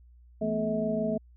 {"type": "tone cluster", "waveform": "sine", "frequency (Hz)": [167.1, 220.6, 247, 430.5, 643], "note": ["E3", "A3", "B3", "A4", "E5"], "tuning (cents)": [24, 5, 0, -38, -43], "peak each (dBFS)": [-37, -30, -36, -34, -30], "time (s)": [0.41, 1.18], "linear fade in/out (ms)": 10, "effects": ["added 60 Hz sine -52 dBFS peak until 1.36 s"]}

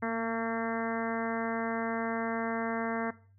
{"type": "harmonic tone with a mistuned harmonic", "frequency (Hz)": 227.2, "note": "A#3", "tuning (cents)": -44, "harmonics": [1, 2, 3, 4, 5, 6, 7, 8, 9], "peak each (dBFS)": [-33, -36, -38, -39, -40, -41, -41, -42, -43], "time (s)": [0.02, 3.11], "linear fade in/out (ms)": 10, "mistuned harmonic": 1, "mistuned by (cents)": 22, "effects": ["noise-tail reverb RT60 0.4 s tail -18 dB re dry", "added 98 Hz sine -58 dBFS peak until 3.38 s"]}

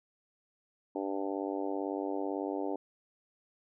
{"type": "harmonic tone", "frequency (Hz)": 98, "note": "G2", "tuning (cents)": 0, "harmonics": [3, 4, 5, 6, 7, 8, 9], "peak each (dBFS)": [-36, -38, -40, -42, -43, -44, -45], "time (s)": [0.95, 2.76], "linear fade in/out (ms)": 5, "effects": []}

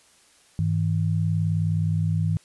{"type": "tone pair together", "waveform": "sine", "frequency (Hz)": [100.79, 160], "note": ["G2", "D#3"], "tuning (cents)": [49, 49], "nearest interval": "minor sixth", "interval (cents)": 800, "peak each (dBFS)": -23, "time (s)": [0.59, 2.37], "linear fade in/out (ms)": 0, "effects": ["white hiss -57 dBFS RMS until 2.44 s", "resampled to 24000 Hz"]}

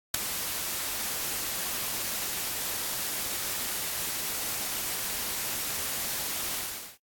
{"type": "noise with ADSR envelope", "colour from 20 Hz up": "white", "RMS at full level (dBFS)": -19, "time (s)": [0.14, 6.98], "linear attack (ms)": 6, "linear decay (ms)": 3, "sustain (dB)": -13, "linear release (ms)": 420, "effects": ["noise-tail reverb RT60 0.1 s tail -24 dB re dry", "AAC 64 kbps"]}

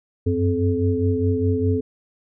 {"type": "tone cluster", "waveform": "sine", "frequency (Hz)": [92.7, 97.6, 259.8, 430.9], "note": ["F#2", "G2", "C4", "A4"], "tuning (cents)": [4, -7, -12, -36], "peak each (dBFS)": -23, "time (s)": [0.26, 1.81], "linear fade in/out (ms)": 10, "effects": []}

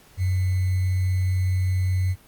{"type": "tone with sample-and-hold", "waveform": "sine", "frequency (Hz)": 92.5, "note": "F#2", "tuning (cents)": 0, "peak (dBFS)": -19, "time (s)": [0.17, 2.16], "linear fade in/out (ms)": 50, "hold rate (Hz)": 2100, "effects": ["pink hiss -53 dBFS RMS until 2.27 s", "Opus 48 kbps"]}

